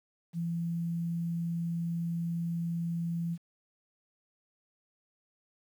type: tone with quantisation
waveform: sine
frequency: 168.8 Hz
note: E3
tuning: 41 cents sharp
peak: -30 dBFS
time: 0.33-3.38 s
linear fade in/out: 50 ms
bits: 10
effects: none